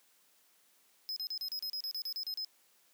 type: tone bursts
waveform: square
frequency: 5100 Hz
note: D#8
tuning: 42 cents sharp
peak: -36 dBFS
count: 13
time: 1.09-2.447 s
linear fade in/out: 0 ms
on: 73 ms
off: 34 ms
effects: white hiss -68 dBFS RMS until 2.93 s + high-pass 200 Hz 12 dB/octave